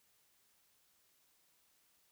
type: silence
effects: white hiss -73 dBFS RMS until 2.11 s